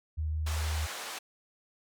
sine tone with vibrato, 77.78 Hz, D#2, in tune, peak -29 dBFS, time 0.17-0.87 s, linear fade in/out 20 ms, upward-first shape sine, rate 5.8 Hz, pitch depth 9 cents each way
pink band-pass noise, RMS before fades -40 dBFS, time 0.46-1.19 s, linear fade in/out 10 ms, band 690 to 10000 Hz, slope 12 dB/octave
effects none

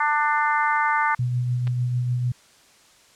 harmonic tone, 297.4 Hz, D4, 22 cents sharp, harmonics 3 / 4 / 5 / 6 / 7, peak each -22 / -24 / -26 / -28 / -29 dBFS, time 0-1.15 s, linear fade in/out 5 ms
sine tone with tremolo, 123.47 Hz, B2, in tune, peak -19 dBFS, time 1.19-2.32 s, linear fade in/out 5 ms, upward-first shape triangle, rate 6.7 Hz, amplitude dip 35%
clicks, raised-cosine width 0.3 ms, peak -24 / -23 dBFS, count 2, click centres 1.671 / 1.676 s
effects white hiss -54 dBFS RMS until 3.15 s + low-pass 8000 Hz 12 dB/octave

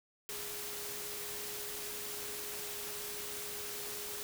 sine tone in noise, 414.7 Hz, G#4, 3 cents flat, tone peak -49 dBFS, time 0.29-4.23 s, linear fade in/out 0 ms, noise white, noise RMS -42 dBFS, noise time 0.29-4.23 s, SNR -10 dB, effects none

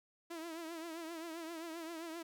sawtooth tone with vibrato, 329.6 Hz, E4, in tune, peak -39 dBFS, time 0.3-2.23 s, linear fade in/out 10 ms, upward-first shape triangle, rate 7.6 Hz, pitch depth 91 cents each way, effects none

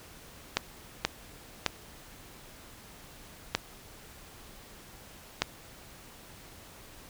clicks, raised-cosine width 0.2 ms, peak -7 dBFS, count 5, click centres 0.57 / 1.05 / 1.663 / 3.55 / 5.42 s, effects pink hiss -51 dBFS RMS until 7.09 s

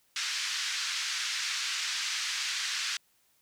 white band-pass noise, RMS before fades -33 dBFS, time 0.16-2.97 s, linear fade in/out 2 ms, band 1400 to 6000 Hz, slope 24 dB/octave, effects white hiss -69 dBFS RMS until 3.41 s

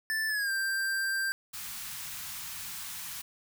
square tone with pitch glide, 1760 to 1577.1 Hz, A6 to G6, 0 to +10 cents, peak -29 dBFS, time 0.1-1.32 s, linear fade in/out 0 ms, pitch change -190 cents, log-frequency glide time 0.28-0.51 s
white band-stop noise, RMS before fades -40 dBFS, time 1.53-3.22 s, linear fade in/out 10 ms, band 210 to 900 Hz, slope 24 dB/octave
effects none

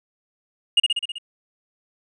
triangle tone with echo, 2855 Hz, F7, 37 cents sharp, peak -10 dBFS, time 0.77-0.8 s, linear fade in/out 5 ms, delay 64 ms, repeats 6, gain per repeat -3 dB, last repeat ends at 1.184 s, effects resampled to 22050 Hz

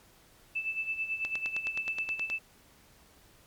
sine tone with tremolo, 2637 Hz, E7, in tune, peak -28 dBFS, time 0.55-2.39 s, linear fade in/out 10 ms, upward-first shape sine, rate 9.1 Hz, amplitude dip 70%
click train, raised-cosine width 0.2 ms, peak -21 dBFS, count 11, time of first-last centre 1.25-2.3 s, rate 9.52 Hz
effects pink hiss -60 dBFS RMS until 3.46 s + MP3 96 kbps

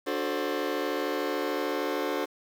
sawtooth chord, D dominant seventh, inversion none, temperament just, 293.7 / 367.1 / 440.5 / 528.6 Hz, D4 / F#4 / A4 / C5, 0 / -14 / +2 / +18 cents, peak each -29 dBFS, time 0.06-2.26 s, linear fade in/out 20 ms, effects low-pass 4000 Hz 12 dB/octave + 8-bit

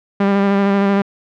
sawtooth tone with vibrato, 198.7 Hz, G3, 24 cents sharp, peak -8 dBFS, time 0.2-1.02 s, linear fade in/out 5 ms, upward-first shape square, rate 13 Hz, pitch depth 15 cents each way, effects low-pass 2000 Hz 12 dB/octave

